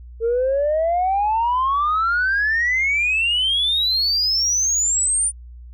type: exponential sweep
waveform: sine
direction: up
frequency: 448.2 to 9397 Hz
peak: -15 dBFS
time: 0.2-5.32 s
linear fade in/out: 50 ms
effects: tanh soft clip ceiling -13 dBFS + added 60 Hz sine -36 dBFS peak until 5.73 s